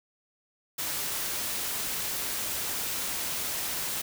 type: noise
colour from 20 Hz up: white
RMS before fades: -32 dBFS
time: 0.78-4.02 s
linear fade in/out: 10 ms
effects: none